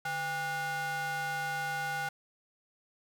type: ring-modulated tone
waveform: square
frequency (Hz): 327.1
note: E4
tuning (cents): -13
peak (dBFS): -30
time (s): 0.05-2.09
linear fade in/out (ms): 5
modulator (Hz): 1130
effects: none